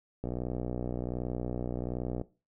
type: click train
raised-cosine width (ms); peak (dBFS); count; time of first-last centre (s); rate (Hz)
2; -21; 122; 0.24-2.214; 61.3
effects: noise-tail reverb RT60 0.3 s tail -18 dB re dry